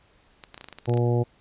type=clicks; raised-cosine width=0.2 ms; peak=-22 dBFS; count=12; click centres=0.438 / 0.544 / 0.578 / 0.611 / 0.643 / 0.686 / 0.727 / 0.786 / 0.857 / 0.895 / 0.939 / 0.974 s
type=harmonic tone; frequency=120 Hz; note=B2; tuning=49 cents flat; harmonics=1 / 2 / 3 / 4 / 5 / 6 / 7; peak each=-21 / -31 / -27 / -29 / -35 / -37 / -37 dBFS; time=0.87-1.24 s; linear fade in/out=20 ms
effects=pink hiss -60 dBFS RMS until 1.4 s + resampled to 8000 Hz